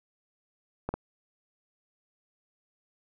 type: clicks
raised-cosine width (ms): 1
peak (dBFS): -17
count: 2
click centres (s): 0.89 / 0.94
effects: none